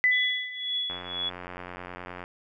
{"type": "tone with exponential decay", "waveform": "sine", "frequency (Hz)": 2000, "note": "B6", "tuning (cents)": 21, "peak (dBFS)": -17, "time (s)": [0.04, 1.06], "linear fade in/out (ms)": 0, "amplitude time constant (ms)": 220}
{"type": "tone with tremolo", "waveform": "sine", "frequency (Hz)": 3385, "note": "G#7", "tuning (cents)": 32, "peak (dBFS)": -25, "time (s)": [0.11, 1.3], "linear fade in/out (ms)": 20, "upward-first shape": "triangle", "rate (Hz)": 1.9, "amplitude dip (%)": 95}
{"type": "click train", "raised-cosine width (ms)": 0.5, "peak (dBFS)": -23, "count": 121, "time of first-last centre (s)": [0.9, 2.239], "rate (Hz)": 89.6}
{"effects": []}